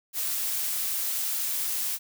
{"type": "noise", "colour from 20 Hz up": "blue", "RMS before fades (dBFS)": -29, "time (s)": [0.13, 1.99], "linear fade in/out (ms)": 50, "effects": []}